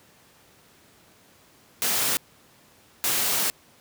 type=noise bursts at uneven times; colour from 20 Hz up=white; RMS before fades=-24 dBFS; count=2; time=1.82-2.17 / 3.04-3.5 s; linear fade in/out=0 ms; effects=pink hiss -56 dBFS RMS until 3.8 s + high-pass 100 Hz 12 dB/octave